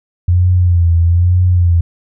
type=tone with vibrato; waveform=sine; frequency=87.31 Hz; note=F2; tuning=in tune; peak=-7 dBFS; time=0.28-1.81 s; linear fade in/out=5 ms; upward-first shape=sine; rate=1.1 Hz; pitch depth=65 cents each way; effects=none